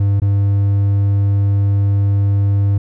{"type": "tone with dropouts", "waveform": "triangle", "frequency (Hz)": 100, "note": "G2", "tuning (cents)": 35, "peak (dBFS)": -9, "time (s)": [0, 2.78], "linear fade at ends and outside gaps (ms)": 5, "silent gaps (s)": [0.2, 0.218], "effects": []}